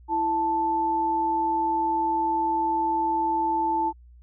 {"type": "tone pair together", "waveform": "sine", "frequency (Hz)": [331.2, 880], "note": ["E4", "A5"], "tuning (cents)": [8, 0], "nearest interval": "octave + perfect fourth", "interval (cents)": 1692, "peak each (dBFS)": [-29, -22], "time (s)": [0.08, 3.93], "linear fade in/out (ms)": 50, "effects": ["added 60 Hz sine -47 dBFS peak until 4.22 s"]}